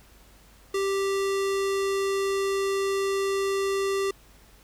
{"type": "tone with low-pass filter", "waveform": "square", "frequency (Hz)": 392, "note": "G4", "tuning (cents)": 0, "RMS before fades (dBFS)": -26, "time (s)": [0.74, 4.11], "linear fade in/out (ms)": 5, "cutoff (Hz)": 10000, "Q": 0.85, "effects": ["added 50 Hz sine -55 dBFS peak until 4.63 s", "pink hiss -56 dBFS RMS until 4.63 s"]}